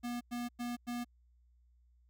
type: tone bursts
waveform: square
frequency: 241.1 Hz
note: B3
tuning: 41 cents flat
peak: -37 dBFS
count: 4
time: 0.03-1.047 s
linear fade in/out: 20 ms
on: 180 ms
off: 99 ms
effects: added 60 Hz sine -64 dBFS peak until 2.09 s